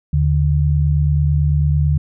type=tone pair together; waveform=sine; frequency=77.78 / 146.83 Hz; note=D#2 / D3; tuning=0 / 0 cents; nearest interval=major seventh; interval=1100 cents; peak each=-15 dBFS; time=0.13-1.98 s; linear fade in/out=5 ms; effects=none